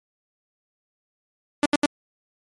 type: tone bursts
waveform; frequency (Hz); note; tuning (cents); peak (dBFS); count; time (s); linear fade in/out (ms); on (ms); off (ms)
sawtooth; 292.3; D4; -8; -12; 3; 1.63-1.859; 2; 27; 74
effects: MP3 48 kbps